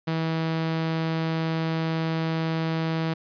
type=tone; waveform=sawtooth; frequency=162 Hz; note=E3; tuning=30 cents flat; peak=-20 dBFS; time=0.07-3.14 s; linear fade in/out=10 ms; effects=resampled to 11025 Hz